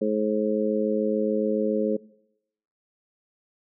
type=harmonic tone; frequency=107 Hz; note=A2; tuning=48 cents flat; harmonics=2 / 3 / 4 / 5; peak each=-26 / -30 / -26 / -27 dBFS; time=0.01-1.97 s; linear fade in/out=10 ms; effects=noise-tail reverb RT60 0.8 s tail -22 dB re dry